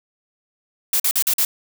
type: noise bursts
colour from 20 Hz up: blue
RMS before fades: -18 dBFS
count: 5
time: 0.93-1.45 s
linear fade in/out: 2 ms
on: 68 ms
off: 45 ms
effects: none